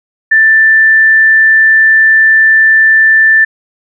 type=tone; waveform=sine; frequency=1770 Hz; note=A6; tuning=10 cents sharp; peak=-3 dBFS; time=0.31-3.45 s; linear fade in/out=10 ms; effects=none